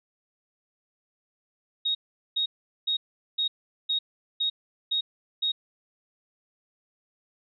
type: tone bursts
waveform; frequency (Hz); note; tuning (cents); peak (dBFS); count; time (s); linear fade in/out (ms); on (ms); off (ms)
sine; 3755; A#7; +12; -23; 8; 1.85-5.52; 10; 100; 410
effects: none